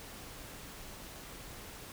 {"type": "silence", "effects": ["pink hiss -48 dBFS RMS until 1.92 s"]}